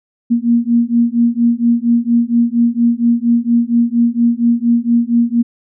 sine beating tone pair, 233.5 / 237.8 Hz, A#3 / A#3, +3 / +35 cents, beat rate 4.3 Hz, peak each -13 dBFS, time 0.3-5.43 s, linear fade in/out 20 ms, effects none

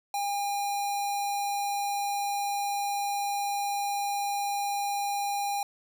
square tone with notch filter, 808 Hz, G#5, 48 cents flat, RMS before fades -30 dBFS, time 0.14-5.63 s, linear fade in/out 2 ms, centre 1700 Hz, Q 0.78, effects none

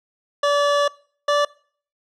25% pulse tone pair in turn, 576 / 581.7 Hz, D5 / D5, -34 / -17 cents, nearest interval unison, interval 17 cents, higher second, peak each -12 dBFS, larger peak neither, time 0.43-0.88 / 1.28-1.45 s, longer first, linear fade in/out 5 ms, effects noise-tail reverb RT60 0.5 s tail -23 dB re dry + low-pass 5000 Hz 12 dB/octave

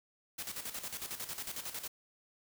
white noise with tremolo, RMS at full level -40 dBFS, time 0.38-1.88 s, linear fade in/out 10 ms, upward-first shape square, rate 11 Hz, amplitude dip 65%, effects none

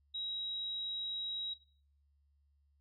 sine tone, 3837 Hz, A#7, 49 cents sharp, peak -37 dBFS, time 0.14-1.54 s, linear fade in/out 10 ms, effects noise-tail reverb RT60 0.5 s tail -17 dB re dry + added 71 Hz sine -69 dBFS peak until 2.8 s

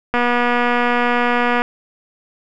click train, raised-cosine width 0.5 ms, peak -3 dBFS, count 359, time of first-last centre 0.14-1.619 s, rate 242 Hz, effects none

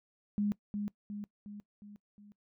sine tone with echo, 206.1 Hz, G#3, 13 cents flat, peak -28 dBFS, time 0.38-0.52 s, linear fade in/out 0 ms, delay 360 ms, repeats 5, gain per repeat -5 dB, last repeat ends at 2.32 s, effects noise-tail reverb RT60 0.1 s tail -21 dB re dry

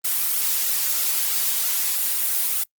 blue noise with flanger, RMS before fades -22 dBFS, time 0.04-2.64 s, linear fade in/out 10 ms, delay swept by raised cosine 1.4 to 6.2 ms, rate 3.1 Hz, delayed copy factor +0.9, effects noise-tail reverb RT60 0.1 s tail -26 dB re dry + Opus 32 kbps

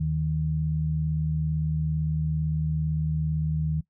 sine tone pair together, 77.78 / 155.56 Hz, D#2 / D#3, 0 / 0 cents, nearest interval octave, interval 1200 cents, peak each -30 / -24 dBFS, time 0-3.81 s, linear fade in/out 10 ms, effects noise-tail reverb RT60 0.1 s tail -20 dB re dry

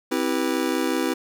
square chord, C major seventh, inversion none, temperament just, 261.6 / 327 / 392.4 / 490.5 Hz, C4 / E4 / G4 / B4, 0 / -14 / +2 / -12 cents, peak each -27 / -26 / -30 / -30 dBFS, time 0.11-1.14 s, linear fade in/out 10 ms, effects none

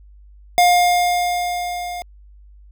square tone with level ramp, 709 Hz, F5, 26 cents sharp, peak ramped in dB -10 to -27 dBFS, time 0.58-2.02 s, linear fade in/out 0 ms, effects added 50 Hz sine -42 dBFS peak until 2.71 s

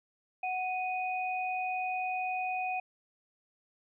sine tone pair together, 740 / 2489 Hz, F#5 / D#7, 0 / 0 cents, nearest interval octave + major sixth, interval 2100 cents, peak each -32 / -36 dBFS, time 0.43-2.8 s, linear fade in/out 5 ms, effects none

